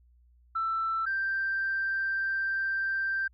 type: tone pair in turn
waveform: sine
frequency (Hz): 1331 / 1570.8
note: E6 / G6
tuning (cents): +16 / +3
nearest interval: minor third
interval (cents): 287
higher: second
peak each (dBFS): -26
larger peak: neither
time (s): 0.55-1.06 / 1.06-3.28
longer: second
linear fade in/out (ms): 10
effects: tanh soft clip ceiling -22 dBFS + added 60 Hz sine -58 dBFS peak until 3.33 s